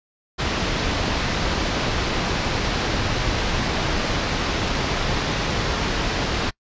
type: low-pass noise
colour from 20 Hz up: pink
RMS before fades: -23 dBFS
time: 0.38-6.51 s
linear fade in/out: 20 ms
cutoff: 5500 Hz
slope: 24 dB/octave
effects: noise-tail reverb RT60 0.1 s tail -25 dB re dry + resampled to 16000 Hz